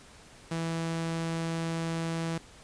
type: tone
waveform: sawtooth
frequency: 164.81 Hz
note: E3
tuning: in tune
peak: -26 dBFS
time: 0.51-2.38 s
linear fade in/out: 5 ms
effects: pink hiss -53 dBFS RMS until 2.63 s + resampled to 22050 Hz